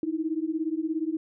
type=beating tone pair; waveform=sine; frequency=310 / 327 Hz; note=D#4 / E4; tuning=-6 / -14 cents; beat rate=17 Hz; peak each=-29 dBFS; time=0.03-1.17 s; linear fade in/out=2 ms; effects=none